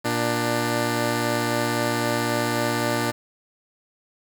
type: tone pair together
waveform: 10% pulse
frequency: 118 / 296.9 Hz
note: A#2 / D4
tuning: +22 / +19 cents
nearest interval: octave + major third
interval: 1597 cents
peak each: -16 dBFS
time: 0.04-3.12 s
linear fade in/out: 20 ms
effects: 7-bit